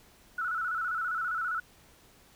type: tone with vibrato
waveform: sine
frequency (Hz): 1392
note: F6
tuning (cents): -6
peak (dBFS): -29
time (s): 0.38-1.6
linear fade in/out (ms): 5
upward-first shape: square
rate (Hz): 15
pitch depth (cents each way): 84
effects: pink hiss -59 dBFS RMS until 2.35 s